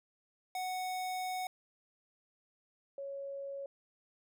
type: tone pair in turn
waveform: square / sine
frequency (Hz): 740 / 554.4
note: F#5 / C#5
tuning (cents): 0 / 0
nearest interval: perfect fourth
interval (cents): 500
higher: first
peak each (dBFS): -36 / -39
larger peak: first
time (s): 0.55-1.47 / 2.98-3.66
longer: first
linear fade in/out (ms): 2
effects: none

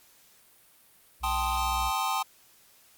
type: tone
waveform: triangle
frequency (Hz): 61.74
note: B1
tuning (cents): 0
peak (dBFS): -31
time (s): 1.2-1.92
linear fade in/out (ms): 50
type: chord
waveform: square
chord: A half-diminished seventh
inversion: third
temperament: equal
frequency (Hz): 784 / 880 / 1046.5 / 1244.5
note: G5 / A5 / C6 / Eb6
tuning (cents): 0 / 0 / 0 / 0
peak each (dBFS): -33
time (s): 1.23-2.23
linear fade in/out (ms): 10
effects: white hiss -59 dBFS RMS until 2.97 s + Opus 48 kbps

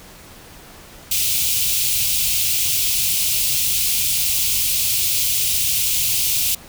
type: band-stop noise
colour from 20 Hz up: white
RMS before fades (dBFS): -19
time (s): 1.11-6.55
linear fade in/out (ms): 5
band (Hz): 140 to 2400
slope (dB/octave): 48
effects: pink hiss -42 dBFS RMS until 6.68 s

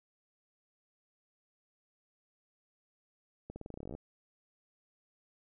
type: accelerating click train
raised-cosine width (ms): 2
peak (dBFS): -30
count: 16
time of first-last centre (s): 3.5-3.95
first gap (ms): 60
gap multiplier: 0.89
effects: none

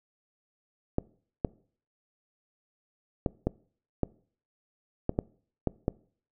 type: clicks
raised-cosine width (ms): 2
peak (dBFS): -12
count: 9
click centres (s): 0.984 / 1.448 / 3.262 / 3.47 / 4.033 / 5.094 / 5.189 / 5.673 / 5.881
effects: noise-tail reverb RT60 0.5 s tail -23 dB re dry

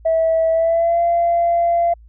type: tone with pitch glide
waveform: sine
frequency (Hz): 651 to 685.3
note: E5 to F5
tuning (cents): -22 to -33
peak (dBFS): -12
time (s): 0.05-1.94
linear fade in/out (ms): 10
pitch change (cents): +89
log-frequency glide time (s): 0.51-1.01
effects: tanh soft clip ceiling -9 dBFS + added 56 Hz sine -41 dBFS peak until 2.08 s

